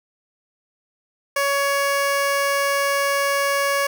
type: tone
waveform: 15% pulse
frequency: 560 Hz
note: C#5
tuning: 18 cents sharp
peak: -12 dBFS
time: 1.36-3.87 s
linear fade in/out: 5 ms
effects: none